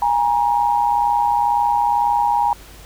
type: tone pair together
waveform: sine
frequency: 822 / 944 Hz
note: G#5 / A#5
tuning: -18 / +22 cents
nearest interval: major second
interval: 240 cents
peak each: -17 dBFS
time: 0.02-2.53 s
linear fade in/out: 2 ms
effects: added 50 Hz sine -41 dBFS peak until 2.85 s + pink hiss -43 dBFS RMS until 2.85 s